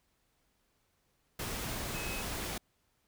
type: tone in noise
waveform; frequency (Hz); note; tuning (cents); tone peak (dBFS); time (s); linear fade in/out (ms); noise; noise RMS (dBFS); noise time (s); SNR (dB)
sine; 2560; D#7; +49; -42; 1.94-2.22; 5; pink; -38; 1.39-2.58; -7
effects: pink hiss -75 dBFS RMS until 3.07 s